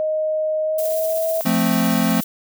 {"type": "tone with pitch glide", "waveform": "sine", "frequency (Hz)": [622.3, 648.7], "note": ["D#5", "E5"], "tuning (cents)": [0, -28], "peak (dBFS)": -18, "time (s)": [0, 1.41], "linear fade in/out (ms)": 0, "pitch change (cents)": 72, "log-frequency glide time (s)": [0.63, 1.25]}
{"type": "noise with tremolo", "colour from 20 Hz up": "violet", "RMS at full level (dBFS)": -28, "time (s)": [0.78, 2.24], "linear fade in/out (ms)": 5, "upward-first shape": "triangle", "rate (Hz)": 16, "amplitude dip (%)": 35}
{"type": "chord", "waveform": "square", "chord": "F major", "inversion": "none", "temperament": "equal", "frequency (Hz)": [174.61, 220, 261.6], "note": ["F3", "A3", "C4"], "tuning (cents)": [0, 0, 0], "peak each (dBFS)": [-22, -20, -22], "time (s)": [1.45, 2.21], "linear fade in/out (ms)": 10}
{"effects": []}